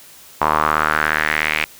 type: tone with band-pass filter sweep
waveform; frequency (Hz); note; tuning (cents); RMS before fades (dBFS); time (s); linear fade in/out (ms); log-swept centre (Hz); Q
sawtooth; 76.9; D#2; -20; -18; 0.41-1.65; 5; 1000 to 2400; 3.8
effects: white hiss -43 dBFS RMS until 1.79 s